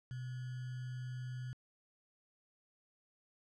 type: tone with sample-and-hold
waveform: sine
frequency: 126.1 Hz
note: B2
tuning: 36 cents sharp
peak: -40 dBFS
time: 0.11-1.53 s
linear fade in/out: 0 ms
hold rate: 1575 Hz
effects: low-pass 6000 Hz 12 dB/octave